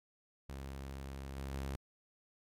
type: tone with level steps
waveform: sawtooth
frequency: 67.8 Hz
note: C#2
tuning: 38 cents flat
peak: -39 / -36 / -34 dBFS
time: 0.49-1.76 s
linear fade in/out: 5 ms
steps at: 1.36 / 1.52 s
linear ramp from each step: 20 ms
effects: MP3 96 kbps